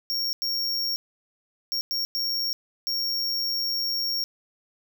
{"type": "tone bursts at uneven times", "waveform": "square", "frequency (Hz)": 5530, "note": "F8", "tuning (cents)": -18, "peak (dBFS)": -25, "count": 6, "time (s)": [[0.1, 0.33], [0.42, 0.96], [1.72, 1.81], [1.91, 2.05], [2.15, 2.53], [2.87, 4.24]], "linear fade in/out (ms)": 0, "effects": []}